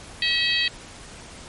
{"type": "harmonic tone", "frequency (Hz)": 644, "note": "E5", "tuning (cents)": -41, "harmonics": [3, 4, 5, 6, 7], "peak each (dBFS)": [-26, -26, -26, -26, -26], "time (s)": [0.22, 0.68], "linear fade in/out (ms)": 2, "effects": ["pink hiss -42 dBFS RMS until 1.48 s", "MP3 48 kbps"]}